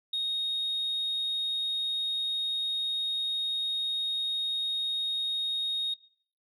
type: tone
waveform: sine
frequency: 3729 Hz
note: A#7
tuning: in tune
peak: -26 dBFS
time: 0.13-5.94 s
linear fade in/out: 5 ms
effects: noise-tail reverb RT60 0.6 s tail -22 dB re dry + tanh soft clip ceiling -25 dBFS